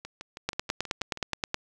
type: two click trains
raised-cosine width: 0.2 ms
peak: -10 / -22 dBFS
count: 11 / 9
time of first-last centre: 0.49-1.544 / 0.05-1.334 s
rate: 9.49 / 6.23 Hz
effects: none